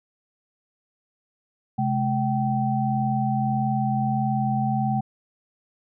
sine tone cluster, 131 / 212.6 / 771 Hz, C3 / G#3 / G5, +2 / +41 / -29 cents, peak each -25 dBFS, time 1.78-5.01 s, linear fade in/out 10 ms, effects none

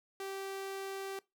sawtooth tone, 389.1 Hz, G4, 13 cents flat, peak -35 dBFS, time 0.2-1.19 s, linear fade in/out 2 ms, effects noise-tail reverb RT60 0.2 s tail -21 dB re dry

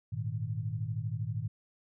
sine chord, Ab suspended second, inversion none, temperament equal, 103.83 / 116.54 / 155.56 Hz, Ab2 / Bb2 / Eb3, 0 / 0 / 0 cents, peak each -36 / -35 / -39 dBFS, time 0.12-1.48 s, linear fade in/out 10 ms, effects none

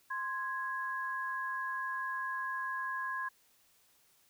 sine tone pair together, 1046 / 1658.6 Hz, C6 / G#6, -1 / -3 cents, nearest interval minor sixth, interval 798 cents, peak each -37 / -37 dBFS, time 0.1-3.29 s, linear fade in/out 10 ms, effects white hiss -68 dBFS RMS until 4.29 s

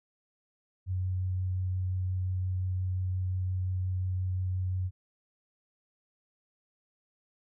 sine tone with vibrato, 92.4 Hz, F#2, 2 cents flat, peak -28 dBFS, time 0.86-4.91 s, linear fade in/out 50 ms, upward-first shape triangle, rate 5.7 Hz, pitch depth 10 cents each way, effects none

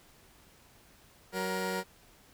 15% pulse tone pair together, 187.1 / 471.8 Hz, F#3 / A#4, +20 / +21 cents, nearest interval octave + major third, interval 1601 cents, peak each -28 / -28 dBFS, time 1.32-1.84 s, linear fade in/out 50 ms, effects pink hiss -60 dBFS RMS until 2.33 s

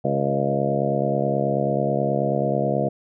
harmonic tone with a mistuned harmonic, 69.3 Hz, C#2, in tune, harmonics 2 / 3 / 4 / 5 / 6 / 7 / 8 / 9 / 10, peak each -26 / -27 / -32 / -30 / -31 / -27 / -31 / -26 / -28 dBFS, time 0.04-2.89 s, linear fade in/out 10 ms, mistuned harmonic 8, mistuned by +16 cents, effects none

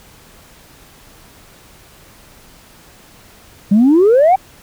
sine exponential sweep, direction up, 192.2 to 791 Hz, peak -5 dBFS, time 3.71-4.36 s, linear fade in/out 10 ms, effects tanh soft clip ceiling -4 dBFS + pink hiss -44 dBFS RMS until 4.62 s

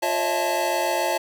square tone cluster, 353.5 / 548 / 624 / 671 / 872 Hz, F4 / C#5 / D#5 / E5 / A5, +21 / -20 / +5 / +31 / -16 cents, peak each -32 / -29 / -30 / -28 / -26 dBFS, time 0.02-1.18 s, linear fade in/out 10 ms, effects none

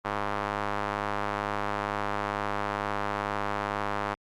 square tone with band-pass filter, 51.1 Hz, G#1, 27 cents flat, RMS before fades -31 dBFS, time 0.04-4.15 s, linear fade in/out 20 ms, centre 1100 Hz, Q 1.4, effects Opus 48 kbps

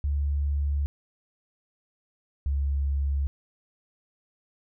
sine tone pair in turn, 71.6 / 69.8 Hz, D2 / C#2, -43 / +13 cents, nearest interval unison, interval 44 cents, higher first, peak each -23 dBFS, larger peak neither, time 0.04-0.86 / 2.46-3.27 s, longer first, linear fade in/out 0 ms, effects none

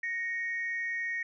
sine tone pair together, 1865 / 2222 Hz, A#6 / C#7, 0 / +4 cents, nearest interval minor third, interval 304 cents, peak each -31 / -37 dBFS, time 0.03-1.23 s, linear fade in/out 5 ms, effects tanh soft clip ceiling -24 dBFS

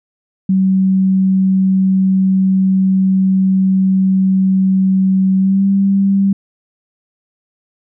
sine tone with pitch glide, 190 to 196.25 Hz, F#3 to G3, +46 to +2 cents, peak -9 dBFS, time 0.49-6.33 s, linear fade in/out 5 ms, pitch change +56 cents, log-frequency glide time 5.38-5.65 s, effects none

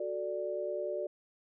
sine chord, D major, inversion first, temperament equal, 370 / 440 / 587.3 Hz, F#4 / A4 / D5, 0 / 0 / 0 cents, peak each -38 / -40 / -35 dBFS, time 0-1.07 s, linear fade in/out 5 ms, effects none

